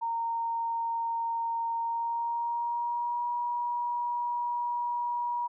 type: tone with pitch glide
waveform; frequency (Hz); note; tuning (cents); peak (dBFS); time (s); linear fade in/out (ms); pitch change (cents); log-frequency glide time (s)
sine; 923 to 960.5; A#5 to B5; -17 to -48; -28; 0.01-5.48; 20; +69; 1.77-3.26
effects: none